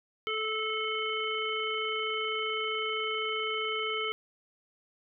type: harmonic tone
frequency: 436.1 Hz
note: A4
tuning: 15 cents flat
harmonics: 1 / 3 / 5 / 7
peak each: -35 / -35 / -35 / -35 dBFS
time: 0.27-4.12 s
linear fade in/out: 0 ms
effects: none